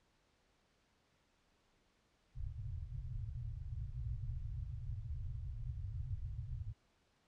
white low-pass noise, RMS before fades -43 dBFS, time 2.34-6.74 s, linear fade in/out 50 ms, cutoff 130 Hz, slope 96 dB/octave, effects pink hiss -75 dBFS RMS until 7.27 s + low-pass 6000 Hz 12 dB/octave

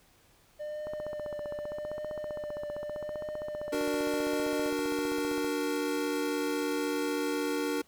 triangle tone with vibrato, 599 Hz, D5, 34 cents sharp, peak -33 dBFS, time 0.59-4.71 s, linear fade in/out 20 ms, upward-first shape triangle, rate 0.83 Hz, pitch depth 23 cents each way
click train, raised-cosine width 1 ms, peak -27 dBFS, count 71, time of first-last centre 0.87-5.445 s, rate 15.3 Hz
square chord, D augmented, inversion none, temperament equal, 293.7 / 370 / 466.2 Hz, D4 / F#4 / A#4, 0 / 0 / 0 cents, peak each -33 / -37 / -34 dBFS, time 3.72-7.82 s, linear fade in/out 10 ms
effects pink hiss -63 dBFS RMS until 7.87 s

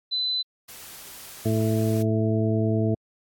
sine tone, 4016 Hz, B7, 28 cents sharp, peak -23 dBFS, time 0.11-0.43 s, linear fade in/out 20 ms
white noise, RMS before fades -42 dBFS, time 0.68-2.03 s, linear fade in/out 10 ms
harmonic tone, 110 Hz, A2, in tune, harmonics 1 / 2 / 3 / 4 / 6, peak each -23 / -26 / -28 / -29 / -31 dBFS, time 1.45-2.95 s, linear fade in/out 10 ms
effects AAC 64 kbps

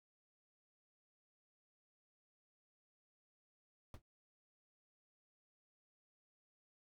brown noise with exponential decay, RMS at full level -44 dBFS, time 3.94-4.02 s, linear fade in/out 1 ms, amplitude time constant 17 ms, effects none

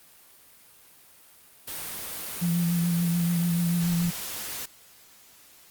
white noise, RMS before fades -35 dBFS, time 1.67-4.66 s, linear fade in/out 10 ms
sine tone with vibrato, 171.4 Hz, F3, 32 cents flat, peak -22 dBFS, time 2.41-4.11 s, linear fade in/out 20 ms, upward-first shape triangle, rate 6.9 Hz, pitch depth 33 cents each way
effects white hiss -54 dBFS RMS until 5.7 s + Opus 32 kbps

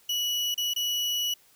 35% pulse tone with dropouts, 2937 Hz, F#7, 13 cents flat, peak -24 dBFS, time 0.09-1.34 s, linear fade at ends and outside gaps 5 ms, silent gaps 0.544-0.577 / 0.737-0.761 s, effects white hiss -60 dBFS RMS until 1.55 s

